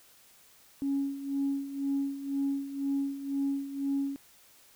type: tone with tremolo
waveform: sine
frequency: 277.2 Hz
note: C#4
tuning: in tune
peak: -25 dBFS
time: 0.82-4.16 s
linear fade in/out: 0 ms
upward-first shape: sine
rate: 2 Hz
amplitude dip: 75%
effects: tanh soft clip ceiling -22 dBFS + white hiss -59 dBFS RMS until 4.75 s